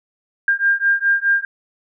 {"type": "beating tone pair", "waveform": "sine", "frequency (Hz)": [1600, 1604.8], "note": ["G6", "G6"], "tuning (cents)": [35, 40], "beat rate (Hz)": 4.8, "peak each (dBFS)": -17, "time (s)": [0.48, 1.45], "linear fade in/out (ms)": 2, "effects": []}